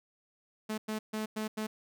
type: tone bursts at uneven times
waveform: sawtooth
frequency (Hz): 216.2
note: A3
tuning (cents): -30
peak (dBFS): -29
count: 5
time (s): 0.69-0.78 / 0.88-0.99 / 1.13-1.26 / 1.36-1.48 / 1.57-1.67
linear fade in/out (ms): 10
effects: none